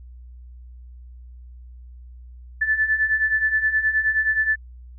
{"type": "beating tone pair", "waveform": "sine", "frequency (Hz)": [1743, 1752.5], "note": ["A6", "A6"], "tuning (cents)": [-17, -7], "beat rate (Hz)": 9.5, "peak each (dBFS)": [-24, -19], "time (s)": [2.61, 4.56], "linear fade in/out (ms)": 10, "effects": ["added 61 Hz sine -39 dBFS peak until 4.98 s"]}